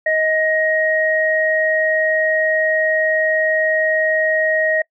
sine tone pair together, 629 / 1880.5 Hz, D#5 / A#6, +19 / +15 cents, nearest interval octave + perfect fifth, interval 1896 cents, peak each -17 dBFS, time 0.06-4.82 s, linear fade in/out 5 ms, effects noise-tail reverb RT60 0.1 s tail -25 dB re dry

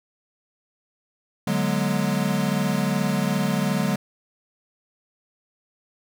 square chord, G# half-diminished seventh, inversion second, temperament equal with one note detuned, 146.83 / 185 / 207.7 / 242 Hz, D3 / F#3 / G#3 / B3, 0 / 0 / 0 / -35 cents, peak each -28 / -26 / -26 / -30 dBFS, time 1.47-3.96 s, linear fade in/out 5 ms, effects none

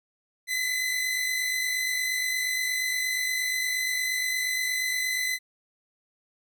sawtooth tone pair together, 1975.5 / 2024 Hz, B6 / B6, 0 / +42 cents, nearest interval unison, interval 42 cents, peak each -30 / -23 dBFS, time 0.47-5.39 s, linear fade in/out 50 ms, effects none

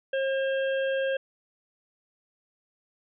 harmonic tone, 537 Hz, C5, 45 cents sharp, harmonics 1 / 3 / 5 / 6, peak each -25 / -33 / -41 / -42 dBFS, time 0.13-1.17 s, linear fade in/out 5 ms, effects none

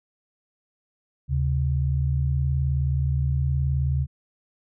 sine tone pair together, 75.3 / 134.38 Hz, D2 / C3, +44 / +47 cents, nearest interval minor seventh, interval 1003 cents, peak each -23 dBFS, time 1.28-4.07 s, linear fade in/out 50 ms, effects none

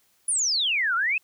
sine exponential two-way sweep, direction down then up, 10220 to 1328 to 2664 Hz, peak -21 dBFS, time 0.28-1.18 s, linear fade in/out 5 ms, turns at 0.95 s, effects white hiss -65 dBFS RMS until 1.23 s

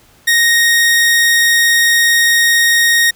sawtooth tone, 1864.7 Hz, A#6, in tune, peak -5 dBFS, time 0.27-3.11 s, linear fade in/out 10 ms, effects pink hiss -48 dBFS RMS until 3.15 s

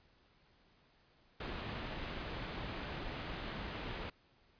pink low-pass noise, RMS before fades -43 dBFS, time 1.4-4.1 s, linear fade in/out 5 ms, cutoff 3900 Hz, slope 24 dB/octave, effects pink hiss -69 dBFS RMS until 4.59 s + resampled to 11025 Hz

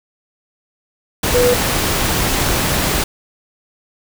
sine tone in noise, 491.3 Hz, B4, 9 cents flat, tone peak -11 dBFS, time 1.34-1.54 s, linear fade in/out 5 ms, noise pink, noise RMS -17 dBFS, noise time 1.23-3.04 s, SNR +3 dB, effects none

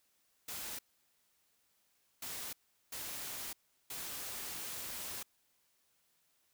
white noise bursts at uneven times, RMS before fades -43 dBFS, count 4, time 0.48-0.79 / 2.22-2.53 / 2.92-3.53 / 3.9-5.23 s, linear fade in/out 5 ms, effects white hiss -75 dBFS RMS until 6.53 s

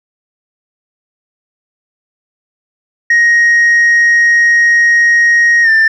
sine tone with pitch glide, 1877 to 1782.9 Hz, A#6 to A6, +11 to +22 cents, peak -3 dBFS, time 3.1-5.88 s, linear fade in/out 5 ms, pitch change -89 cents, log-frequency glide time 5.63-5.69 s, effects tanh soft clip ceiling -4 dBFS

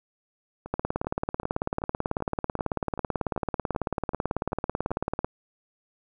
two click trains, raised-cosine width 1 ms, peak -24 / -12 dBFS, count 12 / 83, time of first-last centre 0.66-4.907 / 0.74-5.245 s, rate 2.59 / 18.2 Hz, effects none

